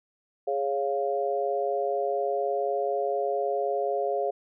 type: chord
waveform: sine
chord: Db major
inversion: second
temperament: equal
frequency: 415.3 / 554.4 / 698.5 Hz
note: Ab4 / Db5 / F5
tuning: 0 / 0 / 0 cents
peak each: -29 dBFS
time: 0.47-4.31 s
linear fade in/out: 10 ms
effects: none